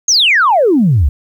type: exponential sweep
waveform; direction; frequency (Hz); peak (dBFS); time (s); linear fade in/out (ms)
sine; down; 6680 to 62.1; -6; 0.08-1.09; 5
effects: tanh soft clip ceiling -2 dBFS + 8-bit